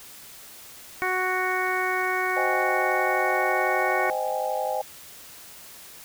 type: harmonic tone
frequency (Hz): 370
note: F#4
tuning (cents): 0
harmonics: 1 / 2 / 3 / 4 / 5 / 6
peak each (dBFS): -30 / -30 / -30 / -30 / -30 / -30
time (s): 1.02-4.1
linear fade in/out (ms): 0
type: chord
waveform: sine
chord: Ab major seventh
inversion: first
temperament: just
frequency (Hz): 519.1 / 623 / 778.7 / 830.6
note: C5 / Eb5 / G5 / Ab5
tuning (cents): -14 / +2 / -12 / 0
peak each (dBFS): -30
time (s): 2.36-4.82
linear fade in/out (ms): 10
effects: white hiss -45 dBFS RMS until 6.04 s